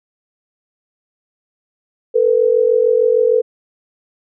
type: tone pair together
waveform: sine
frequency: 447.4 / 494 Hz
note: A4 / B4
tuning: +29 / 0 cents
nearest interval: major second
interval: 171 cents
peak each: -13 dBFS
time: 2.14-3.42 s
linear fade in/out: 20 ms
effects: none